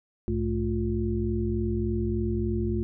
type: tone cluster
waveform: sine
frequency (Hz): 62.3 / 105.7 / 217.2 / 352.3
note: B1 / G#2 / A3 / F4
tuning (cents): +16 / +31 / -22 / +15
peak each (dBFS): -30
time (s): 0.28-2.83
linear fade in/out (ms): 0
effects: none